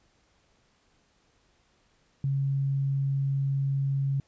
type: tone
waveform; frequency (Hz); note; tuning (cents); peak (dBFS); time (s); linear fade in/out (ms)
sine; 137.5; C#3; -14; -24; 2.24-4.2; 2
effects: pink hiss -67 dBFS RMS until 4.27 s + resampled to 16000 Hz